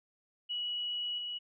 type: tone with level steps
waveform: sine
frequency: 2927 Hz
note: F#7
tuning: 19 cents flat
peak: -33 / -36 dBFS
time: 0.49-1.39 s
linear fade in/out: 20 ms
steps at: 1.18 s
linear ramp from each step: 5 ms
effects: none